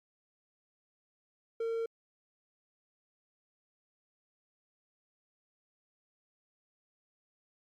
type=tone; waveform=triangle; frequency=456.6 Hz; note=A#4; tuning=36 cents flat; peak=-29 dBFS; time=1.6-1.86 s; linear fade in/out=5 ms; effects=MP3 96 kbps